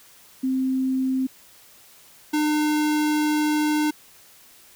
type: tone pair in turn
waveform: sine / square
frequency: 261.6 / 302.2 Hz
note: C4 / D4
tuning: 0 / +50 cents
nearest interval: major second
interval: 250 cents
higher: second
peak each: -20 dBFS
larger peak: neither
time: 0.43-1.27 / 2.33-3.91 s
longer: second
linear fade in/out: 10 ms
effects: white hiss -51 dBFS RMS until 4.75 s